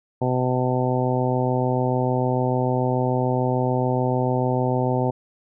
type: harmonic tone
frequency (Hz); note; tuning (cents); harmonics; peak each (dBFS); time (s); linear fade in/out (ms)
126.8; B2; +46; 1 / 2 / 3 / 4 / 5 / 6 / 7; -23 / -26 / -27 / -27 / -29 / -30 / -29; 0.21-5.11; 10
effects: none